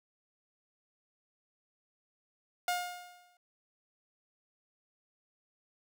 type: tone with exponential decay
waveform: sawtooth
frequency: 713 Hz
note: F5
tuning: 36 cents sharp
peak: -24 dBFS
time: 2.68-3.37 s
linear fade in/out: 2 ms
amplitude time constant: 150 ms
effects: none